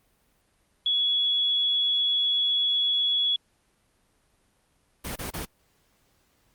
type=tone; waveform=sine; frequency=3373 Hz; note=G#7; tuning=26 cents sharp; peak=-21 dBFS; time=0.86-3.36 s; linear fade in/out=2 ms
type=noise bursts; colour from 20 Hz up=pink; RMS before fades=-33 dBFS; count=3; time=5.04-5.454 s; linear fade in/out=10 ms; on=120 ms; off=27 ms
effects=pink hiss -67 dBFS RMS until 6.54 s + Opus 32 kbps